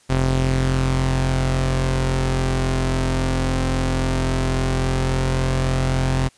sawtooth tone pair together, 43.65 / 130.81 Hz, F1 / C3, 0 / 0 cents, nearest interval octave + perfect fifth, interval 1900 cents, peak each -17 / -16 dBFS, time 0.09-6.29 s, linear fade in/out 20 ms, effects white hiss -55 dBFS RMS until 6.37 s + resampled to 22050 Hz

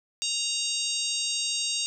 harmonic tone, 932.3 Hz, A#5, in tune, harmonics 3 / 4 / 5 / 6 / 7 / 8 / 9, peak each -33 / -32 / -33 / -37 / -34 / -37 / -36 dBFS, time 0.22-1.86 s, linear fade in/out 0 ms, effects none

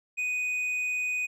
triangle tone with tanh clipping, 2489 Hz, D#7, in tune, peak -28 dBFS, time 0.17-1.27 s, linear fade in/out 20 ms, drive 9 dB, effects none

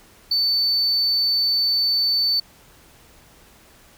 sine tone, 4520 Hz, C#8, 33 cents sharp, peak -15 dBFS, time 0.31-2.4 s, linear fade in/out 5 ms, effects tanh soft clip ceiling -15 dBFS + pink hiss -51 dBFS RMS until 3.97 s

